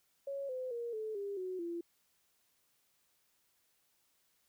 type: tone with pitch steps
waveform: sine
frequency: 554.4 / 511.3 / 471.6 / 435 / 401.2 / 370 / 341.3 Hz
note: C#5 / C5 / A#4 / A4 / G4 / F#4 / F4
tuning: 0 / -40 / +20 / -20 / +40 / 0 / -40 cents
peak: -37 dBFS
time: 0.27-1.81 s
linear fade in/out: 5 ms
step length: 220 ms
effects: white hiss -75 dBFS RMS until 4.48 s